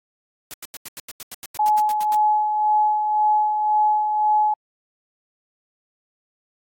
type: noise bursts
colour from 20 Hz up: white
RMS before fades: -34 dBFS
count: 15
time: 0.51-2.148 s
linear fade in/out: 0 ms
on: 28 ms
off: 87 ms
type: tone with tremolo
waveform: sine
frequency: 849 Hz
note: G#5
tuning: 38 cents sharp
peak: -14 dBFS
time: 1.59-4.54 s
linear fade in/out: 5 ms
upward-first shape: sine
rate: 1.9 Hz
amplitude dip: 45%
effects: AAC 64 kbps